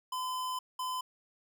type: tone bursts at uneven times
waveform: square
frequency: 1018 Hz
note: C6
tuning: 48 cents flat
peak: -34 dBFS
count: 2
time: 0.12-0.59 / 0.79-1.01 s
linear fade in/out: 5 ms
effects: none